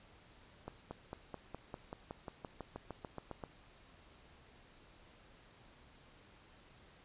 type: accelerating click train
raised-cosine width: 1 ms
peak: -29 dBFS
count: 17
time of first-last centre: 0.68-3.438 s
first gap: 230 ms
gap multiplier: 0.96
effects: pink hiss -62 dBFS RMS until 7.04 s + resampled to 8000 Hz